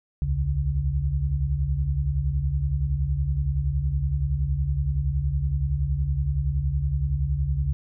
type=tone cluster; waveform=sine; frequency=63.8 / 74.5 / 140.2 Hz; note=C2 / D2 / C#3; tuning=-43 / +25 / +20 cents; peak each=-26 dBFS; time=0.22-7.73 s; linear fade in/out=0 ms; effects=none